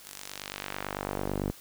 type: tone with band-pass filter sweep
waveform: sawtooth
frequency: 49 Hz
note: G1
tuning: in tune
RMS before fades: -36 dBFS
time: 0.04-1.52 s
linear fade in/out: 20 ms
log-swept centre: 12000 to 260 Hz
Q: 0.78
effects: white hiss -51 dBFS RMS until 1.6 s